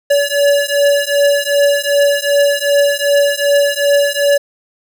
square beating tone pair, 569 / 571.6 Hz, C#5 / D5, +45 / -47 cents, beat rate 2.6 Hz, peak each -14 dBFS, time 0.1-4.38 s, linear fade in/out 10 ms, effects none

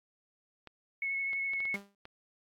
clicks, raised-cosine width 0.3 ms, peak -31 dBFS, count 6, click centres 0.673 / 1.332 / 1.535 / 1.604 / 1.654 / 2.054 s
sine tone with vibrato, 2194 Hz, C#7, 18 cents flat, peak -31 dBFS, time 1.02-1.76 s, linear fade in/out 2 ms, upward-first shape sine, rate 12 Hz, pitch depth 13 cents each way
sawtooth tone with exponential decay, 200 Hz, G3, 35 cents sharp, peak -32 dBFS, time 1.74-1.95 s, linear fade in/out 2 ms, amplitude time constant 44 ms
effects AAC 64 kbps

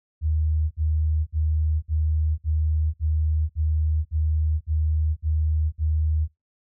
sine tone bursts, 77.78 Hz, D#2, in tune, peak -19 dBFS, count 11, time 0.21-6.28 s, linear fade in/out 50 ms, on 500 ms, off 57 ms, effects noise-tail reverb RT60 0.2 s tail -24 dB re dry

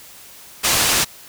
white low-pass noise, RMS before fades -17 dBFS, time 0.63-1.05 s, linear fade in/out 20 ms, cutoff 8900 Hz, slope 12 dB/octave, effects white hiss -42 dBFS RMS until 1.28 s

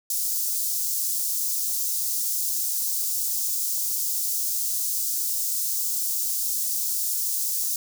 white high-pass noise, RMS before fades -26 dBFS, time 0.1-7.76 s, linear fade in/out 2 ms, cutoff 5400 Hz, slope 24 dB/octave, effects none

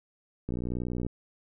click train, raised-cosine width 3 ms, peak -20 dBFS, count 36, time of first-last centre 0.49-1.066 s, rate 60.8 Hz, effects none

